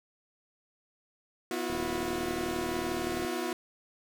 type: chord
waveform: sawtooth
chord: B suspended fourth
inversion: none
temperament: equal with one note detuned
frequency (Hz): 246.9 / 329.6 / 360.9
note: B3 / E4 / F#4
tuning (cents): 0 / 0 / -43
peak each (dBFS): -34 / -32 / -30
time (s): 1.51-3.53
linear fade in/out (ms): 2
type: click train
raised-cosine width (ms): 2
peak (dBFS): -26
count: 62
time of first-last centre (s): 1.7-3.248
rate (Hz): 39.4
effects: none